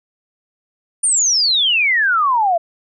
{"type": "exponential sweep", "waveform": "sine", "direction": "down", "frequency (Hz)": [9397, 655], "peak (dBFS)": -12, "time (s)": [1.03, 2.58], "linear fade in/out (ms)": 10, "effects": []}